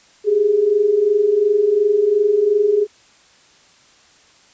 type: tone pair together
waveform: sine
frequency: 395.2 / 418 Hz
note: G4 / G#4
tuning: +14 / +11 cents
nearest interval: minor second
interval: 97 cents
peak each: -19 / -13 dBFS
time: 0.24-2.87 s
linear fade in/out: 50 ms
effects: white hiss -51 dBFS RMS until 4.53 s + resampled to 16000 Hz